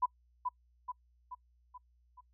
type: tone with echo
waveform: sine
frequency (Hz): 995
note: B5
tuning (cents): +13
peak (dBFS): -26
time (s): 0.02-0.06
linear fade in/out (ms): 10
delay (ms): 430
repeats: 5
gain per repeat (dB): -5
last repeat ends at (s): 2.21
effects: noise-tail reverb RT60 0.1 s tail -26 dB re dry + added 60 Hz sine -66 dBFS peak until 2.33 s